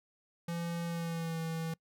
square tone with pitch glide, 169.8 to 163.17 Hz, F3 to E3, -48 to -17 cents, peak -35 dBFS, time 0.48-1.74 s, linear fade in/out 5 ms, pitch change -69 cents, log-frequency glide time 0.86-1.4 s, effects noise-tail reverb RT60 0.1 s tail -24 dB re dry

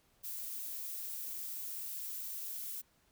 violet noise, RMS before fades -42 dBFS, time 0.23-2.82 s, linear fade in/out 20 ms, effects pink hiss -71 dBFS RMS until 3.11 s

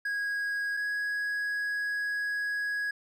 triangle tone pair in turn, 1648 / 1663.3 Hz, G#6 / G#6, -14 / +2 cents, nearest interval unison, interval 16 cents, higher second, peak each -27 dBFS, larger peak neither, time 0.05-0.77 / 0.77-2.91 s, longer second, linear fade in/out 5 ms, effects none

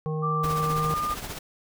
harmonic tone, 155.56 Hz, D#3, in tune, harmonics 1 / 3 / 5 / 7, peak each -27 / -32 / -41 / -40 dBFS, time 0.06-0.94 s, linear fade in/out 0 ms
sine tone with pitch glide, 1174.7 to 1209.8 Hz, D6 to D#6, 0 to -49 cents, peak -25 dBFS, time 0.22-1.15 s, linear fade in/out 20 ms, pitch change +51 cents, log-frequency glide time 0.61-0.94 s
pink noise with tremolo, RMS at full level -33 dBFS, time 0.43-1.39 s, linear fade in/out 10 ms, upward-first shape triangle, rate 15 Hz, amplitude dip 60%
effects none

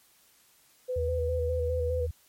sine tone with vibrato, 496.3 Hz, B4, 8 cents sharp, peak -28 dBFS, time 0.88-2.07 s, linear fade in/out 20 ms, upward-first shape square, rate 4.9 Hz, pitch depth 28 cents each way
sine tone, 79.9 Hz, D#2, 47 cents sharp, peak -29 dBFS, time 0.96-2.11 s, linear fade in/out 5 ms
effects white hiss -62 dBFS RMS until 2.28 s + MP3 64 kbps

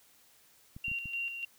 clicks, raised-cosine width 5 ms, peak -33 dBFS, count 4, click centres 0.765 / 0.882 / 0.916 / 1.057 s
sine tone with tremolo, 2762 Hz, F7, 20 cents flat, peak -32 dBFS, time 0.84-1.45 s, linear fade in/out 5 ms, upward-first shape square, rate 3.4 Hz, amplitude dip 50%
effects white hiss -63 dBFS RMS until 1.58 s

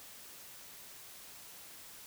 silence, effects white hiss -52 dBFS RMS until 2.06 s

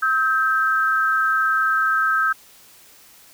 sine tone pair together, 1288 / 1568.9 Hz, E6 / G6, -41 / +1 cents, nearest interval minor third, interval 342 cents, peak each -19 dBFS, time 0.02-2.33 s, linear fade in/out 10 ms, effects white hiss -49 dBFS RMS until 3.33 s

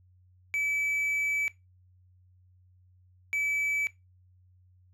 triangle tone bursts at uneven times, 2300 Hz, D7, 37 cents flat, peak -25 dBFS, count 2, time 0.54-1.48 / 3.33-3.87 s, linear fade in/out 0 ms, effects noise-tail reverb RT60 0.2 s tail -18 dB re dry + added 91 Hz sine -58 dBFS peak until 4.93 s

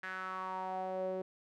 sawtooth tone with band-pass filter sweep, 187.2 Hz, F#3, 20 cents sharp, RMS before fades -39 dBFS, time 0.03-1.22 s, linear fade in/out 5 ms, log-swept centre 1700 to 460 Hz, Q 4.9, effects none

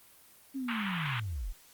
sine linear sweep, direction down, 277.2 to 31.13 Hz, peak -33 dBFS, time 0.54-1.53 s, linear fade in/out 20 ms
pink band-pass noise, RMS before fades -36 dBFS, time 0.68-1.2 s, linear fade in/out 5 ms, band 960 to 3300 Hz, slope 48 dB/octave
effects white hiss -58 dBFS RMS until 1.73 s + Opus 32 kbps

